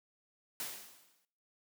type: noise with exponential decay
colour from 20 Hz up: white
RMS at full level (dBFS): -38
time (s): 0.6-1.25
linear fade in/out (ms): 1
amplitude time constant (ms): 140
effects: noise-tail reverb RT60 0.6 s tail -19 dB re dry + high-pass 150 Hz 12 dB/octave